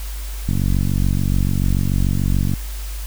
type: click train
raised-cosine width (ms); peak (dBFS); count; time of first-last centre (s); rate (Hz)
5; -7; 97; 0.49-2.537; 46.9
effects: added 50 Hz sine -25 dBFS peak until 3.06 s + white hiss -37 dBFS RMS until 3.06 s